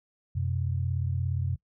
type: tone pair together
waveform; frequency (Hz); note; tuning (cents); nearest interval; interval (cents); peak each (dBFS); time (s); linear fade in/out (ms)
sine; 90.03 / 127.2; F#2 / C3; -47 / -48; tritone; 599; -28 / -30; 0.35-1.56; 10
effects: noise-tail reverb RT60 0.1 s tail -22 dB re dry